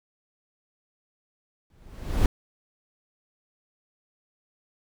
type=noise with exponential growth; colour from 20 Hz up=brown; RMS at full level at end=-19 dBFS; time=1.7-2.26 s; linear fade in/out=2 ms; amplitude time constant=120 ms; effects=none